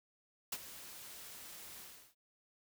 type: noise with ADSR envelope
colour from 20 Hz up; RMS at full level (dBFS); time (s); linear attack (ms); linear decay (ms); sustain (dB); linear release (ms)
white; -37; 0.52-2.15; 6; 44; -14; 360
effects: none